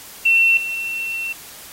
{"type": "tone with level steps", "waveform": "sine", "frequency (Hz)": 2704, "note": "E7", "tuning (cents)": 43, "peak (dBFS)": [-11, -22], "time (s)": [0.25, 1.33], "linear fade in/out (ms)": 10, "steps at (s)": 0.57, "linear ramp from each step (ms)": 2, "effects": ["white hiss -39 dBFS RMS until 1.72 s", "AAC 48 kbps"]}